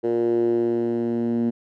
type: tone with band-pass filter sweep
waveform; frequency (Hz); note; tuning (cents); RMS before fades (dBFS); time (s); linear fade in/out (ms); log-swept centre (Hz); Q
10% pulse; 117.5; A#2; +14; -22; 0.03-1.51; 20; 400 to 250; 4.8
effects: none